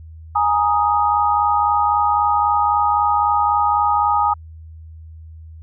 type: chord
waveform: sine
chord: Ab suspended second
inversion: none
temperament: just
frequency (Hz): 830.6 / 934.4 / 1245.9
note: Ab5 / Bb5 / Eb6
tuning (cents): 0 / +4 / +2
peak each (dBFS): -17 / -20 / -18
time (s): 0.35-4.34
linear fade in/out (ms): 10
effects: added 80 Hz sine -35 dBFS peak until 5.62 s